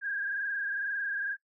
sine tone with frequency modulation, 1623 Hz, G#6, 40 cents flat, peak -30 dBFS, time 0.01-1.37 s, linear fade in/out 50 ms, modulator 22.1 Hz, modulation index 2.4, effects noise-tail reverb RT60 0.1 s tail -19 dB re dry

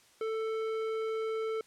sine tone with tanh clipping, 442.6 Hz, A4, 10 cents sharp, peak -33 dBFS, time 0.21-1.61 s, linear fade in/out 2 ms, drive 13 dB, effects white hiss -62 dBFS RMS until 1.66 s + low-pass 9000 Hz 12 dB/octave

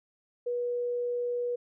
sine tone, 485.2 Hz, B4, 31 cents flat, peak -28 dBFS, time 0.46-1.56 s, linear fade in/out 10 ms, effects none

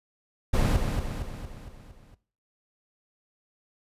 brown noise with echo, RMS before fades -22 dBFS, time 0.53-0.77 s, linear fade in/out 10 ms, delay 230 ms, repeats 6, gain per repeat -5 dB, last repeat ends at 2.15 s, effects noise-tail reverb RT60 0.4 s tail -17 dB re dry + resampled to 32000 Hz

